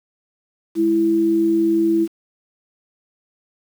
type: tone pair together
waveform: sine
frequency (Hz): 208.6 / 331.1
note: G#3 / E4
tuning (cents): +8 / +8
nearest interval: minor sixth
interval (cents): 800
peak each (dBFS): -25 / -14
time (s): 0.75-2.08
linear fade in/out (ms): 50
effects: 7-bit